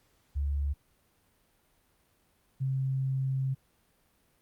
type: tone pair in turn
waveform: sine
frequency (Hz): 71 / 133.26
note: C#2 / C3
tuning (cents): +42 / +32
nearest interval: major seventh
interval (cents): 1090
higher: second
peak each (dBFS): -27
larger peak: neither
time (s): 0.35-0.74 / 2.6-3.55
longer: second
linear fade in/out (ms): 20
effects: pink hiss -69 dBFS RMS until 4.41 s + Opus 48 kbps